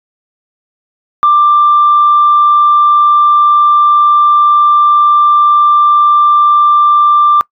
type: tone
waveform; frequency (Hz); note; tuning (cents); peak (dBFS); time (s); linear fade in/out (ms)
sine; 1183; D6; +12; -3; 1.23-7.41; 0
effects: noise-tail reverb RT60 0.1 s tail -23 dB re dry + tanh soft clip ceiling 0 dBFS